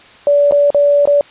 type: tone with dropouts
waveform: sine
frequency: 576 Hz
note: D5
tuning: 34 cents flat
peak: -7 dBFS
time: 0.27-1.21 s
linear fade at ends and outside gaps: 1 ms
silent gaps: 0.511-0.522 / 0.704-0.746 / 1.055-1.074 s
effects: white hiss -41 dBFS RMS until 1.3 s + resampled to 8000 Hz